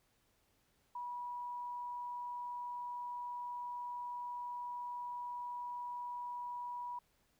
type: tone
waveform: sine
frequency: 973 Hz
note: B5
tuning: 26 cents flat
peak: -40 dBFS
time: 0.95-6.99 s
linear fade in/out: 5 ms
effects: pink hiss -75 dBFS RMS until 7.39 s